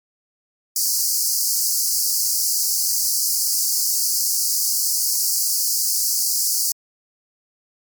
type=high-pass noise; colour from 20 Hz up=pink; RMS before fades=-20 dBFS; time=0.76-6.72 s; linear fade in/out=2 ms; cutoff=4600 Hz; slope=96 dB/octave; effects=MP3 96 kbps